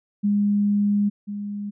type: tone pair in turn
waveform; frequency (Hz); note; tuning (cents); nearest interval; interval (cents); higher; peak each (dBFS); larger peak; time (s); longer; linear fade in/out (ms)
sine; 204.6 / 204.6; G#3 / G#3; -26 / -26; unison; 0; neither; -17 / -27; first; 0.23-1.1 / 1.27-1.71; first; 20
effects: none